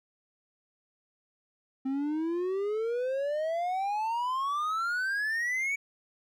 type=exponential sweep; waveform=triangle; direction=up; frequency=261.6 to 2277 Hz; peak=-26 dBFS; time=1.85-5.76 s; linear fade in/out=10 ms; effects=none